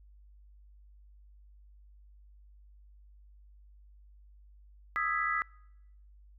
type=chord; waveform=sine; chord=E major seventh; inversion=third; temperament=equal; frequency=1244.5 / 1318.5 / 1661.2 / 1975.5 Hz; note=D#6 / E6 / G#6 / B6; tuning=0 / 0 / 0 / 0 cents; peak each=-33 / -35 / -37 / -33 dBFS; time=4.96-5.42 s; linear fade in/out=0 ms; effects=noise-tail reverb RT60 0.9 s tail -26 dB re dry + added 50 Hz sine -54 dBFS peak until 6.38 s